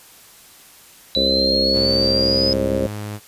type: exponential sweep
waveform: sine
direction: up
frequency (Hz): 3951 to 5060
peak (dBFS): -17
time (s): 1.15-2.53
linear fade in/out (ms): 0
type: harmonic tone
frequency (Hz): 66.7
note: C2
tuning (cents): +34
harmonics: 1 / 3 / 4 / 5 / 6 / 7 / 8 / 9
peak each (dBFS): -29 / -26 / -26 / -29 / -27 / -31 / -21 / -30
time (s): 1.16-2.87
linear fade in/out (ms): 5
type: tone with pitch glide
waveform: sawtooth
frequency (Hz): 109.8 to 104.66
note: A2 to G#2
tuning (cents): -3 to +14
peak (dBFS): -23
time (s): 1.72-3.2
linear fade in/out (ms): 50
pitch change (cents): -83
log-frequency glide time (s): 2.33-2.7
effects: white hiss -46 dBFS RMS until 3.27 s + resampled to 32000 Hz